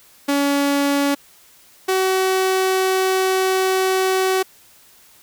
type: tone pair in turn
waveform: sawtooth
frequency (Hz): 282.7 / 377.4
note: C#4 / F#4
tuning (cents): +34 / +34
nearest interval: perfect fourth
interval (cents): 500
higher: second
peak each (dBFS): -12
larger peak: neither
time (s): 0.28-1.15 / 1.88-4.43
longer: second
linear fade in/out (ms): 10
effects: white hiss -50 dBFS RMS until 5.22 s